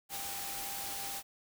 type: tone in noise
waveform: sine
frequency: 793 Hz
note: G5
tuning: 20 cents sharp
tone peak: -46 dBFS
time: 0.09-1.23 s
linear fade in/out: 50 ms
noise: white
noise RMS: -40 dBFS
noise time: 0.09-1.23 s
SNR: -9 dB
effects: none